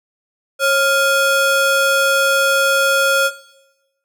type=ring-modulated tone; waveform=square; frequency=972 Hz; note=B5; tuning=28 cents flat; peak=-10 dBFS; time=0.59-3.31 s; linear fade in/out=50 ms; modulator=426 Hz; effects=noise-tail reverb RT60 1.0 s tail -17 dB re dry